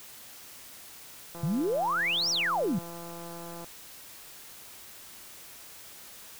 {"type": "click train", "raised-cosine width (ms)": 1, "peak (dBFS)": -30, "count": 391, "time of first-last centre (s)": [1.35, 3.644], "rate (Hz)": 170}
{"type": "exponential two-way sweep", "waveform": "sine", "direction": "up then down", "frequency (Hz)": [138.59, 5920, 153.6], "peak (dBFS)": -25, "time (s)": [1.43, 2.79], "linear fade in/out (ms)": 5, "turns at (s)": 2.3}
{"effects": ["white hiss -48 dBFS RMS until 6.39 s"]}